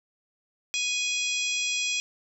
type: harmonic tone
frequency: 830.6 Hz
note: G#5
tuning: in tune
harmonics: 3 / 4 / 5 / 6 / 7 / 8 / 9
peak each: -29 / -31 / -39 / -38 / -33 / -44 / -36 dBFS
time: 0.74-2 s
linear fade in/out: 0 ms
effects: 10-bit